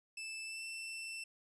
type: tone with pitch glide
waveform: sawtooth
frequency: 2637 to 2674 Hz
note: E7 to E7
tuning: 0 to +24 cents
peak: -39 dBFS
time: 0.17-1.24 s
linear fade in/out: 5 ms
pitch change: +24 cents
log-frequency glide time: 0.44-0.64 s
effects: resampled to 24000 Hz